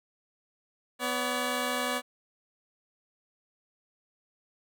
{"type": "tone pair together", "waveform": "10% pulse", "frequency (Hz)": [248.7, 570], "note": ["B3", "C#5"], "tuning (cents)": [12, 48], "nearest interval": "octave + major second", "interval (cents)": 1436, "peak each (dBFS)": -23, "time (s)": [0.99, 2.02], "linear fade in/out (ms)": 50, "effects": []}